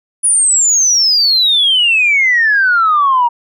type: exponential sweep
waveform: sine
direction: down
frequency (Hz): 9920 to 932.3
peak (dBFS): -7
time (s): 0.23-3.29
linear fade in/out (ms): 20
effects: tanh soft clip ceiling -3 dBFS